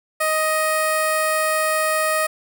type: tone with notch filter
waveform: 10% pulse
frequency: 625 Hz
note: D#5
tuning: 8 cents sharp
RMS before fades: -20 dBFS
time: 0.2-2.27 s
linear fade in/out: 10 ms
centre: 3400 Hz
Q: 0.86
effects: none